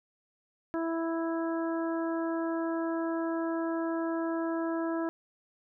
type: harmonic tone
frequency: 329.6 Hz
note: E4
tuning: in tune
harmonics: 1 / 2 / 3 / 4 / 5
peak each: -30 / -36 / -40 / -42 / -44 dBFS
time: 0.74-5.09 s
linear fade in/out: 0 ms
effects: none